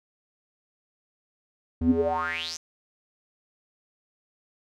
square tone with band-pass filter sweep, 82.41 Hz, E2, in tune, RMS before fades -26 dBFS, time 1.81-2.57 s, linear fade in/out 5 ms, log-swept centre 170 to 6400 Hz, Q 8.1, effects none

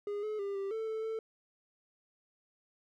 triangle tone with pitch steps, 410 / 427.9 / 399 / 392.9 / 443.9 / 440.3 / 444.3 Hz, G#4 / A4 / G4 / G4 / A4 / A4 / A4, -22 / -48 / +31 / +4 / +15 / +1 / +17 cents, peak -32 dBFS, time 0.07-1.19 s, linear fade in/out 2 ms, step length 160 ms, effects none

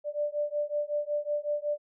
sine beating tone pair, 587.3 / 592.7 Hz, D5 / D5, 0 / +16 cents, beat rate 5.4 Hz, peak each -31 dBFS, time 0.04-1.78 s, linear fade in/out 50 ms, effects none

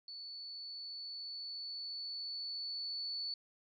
sine tone with level ramp, 4457 Hz, C#8, 9 cents sharp, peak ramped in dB -45 to -37 dBFS, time 0.08-3.34 s, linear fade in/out 2 ms, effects none

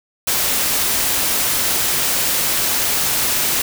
white noise, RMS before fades -18 dBFS, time 0.27-3.62 s, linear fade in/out 5 ms, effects none

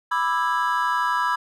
triangle chord, E dominant seventh, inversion second, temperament just, 988.9 / 1186.7 / 1318.5 / 1648.1 Hz, B5 / D6 / E6 / G#6, +2 / +18 / 0 / -14 cents, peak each -21 / -26 / -25 / -25 dBFS, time 0.11-1.36 s, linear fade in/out 10 ms, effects none

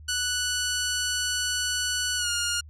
10% pulse tone with pitch glide, 1480 to 1419.7 Hz, F#6 to F6, 0 to +28 cents, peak -16 dBFS, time 0.08-2.61 s, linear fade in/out 10 ms, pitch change -72 cents, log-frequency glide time 2.17-2.29 s, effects added 76 Hz sine -43 dBFS peak until 2.69 s + low-pass 11000 Hz 12 dB/octave

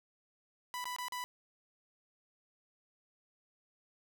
sawtooth tone with dropouts, 991 Hz, B5, 6 cents sharp, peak -34 dBFS, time 0.74-1.24 s, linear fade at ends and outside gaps 0 ms, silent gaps 0.842-0.855 / 0.963-0.985 / 1.083-1.122 s, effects none

